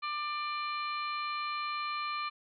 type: harmonic tone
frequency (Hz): 594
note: D5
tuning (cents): +20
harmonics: 2 / 3 / 4 / 5 / 6 / 7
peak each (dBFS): -34 / -48 / -40 / -48 / -52 / -44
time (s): 0.02-2.3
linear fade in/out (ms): 20
effects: none